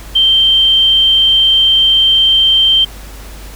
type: tone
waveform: sine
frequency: 3136 Hz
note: G7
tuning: in tune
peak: -6 dBFS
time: 0.15-2.85 s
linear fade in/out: 10 ms
effects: added 50 Hz sine -29 dBFS peak until 3.55 s + pink hiss -35 dBFS RMS until 3.55 s